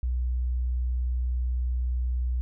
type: tone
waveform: sine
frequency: 61.74 Hz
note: B1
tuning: in tune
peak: -24 dBFS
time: 0.03-2.41 s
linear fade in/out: 0 ms
effects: none